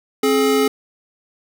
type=tone pair together; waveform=square; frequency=267.2 / 424.6 Hz; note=C4 / G#4; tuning=+36 / +38 cents; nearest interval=minor sixth; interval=802 cents; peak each=-19 / -16 dBFS; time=0.23-0.68 s; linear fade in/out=5 ms; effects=none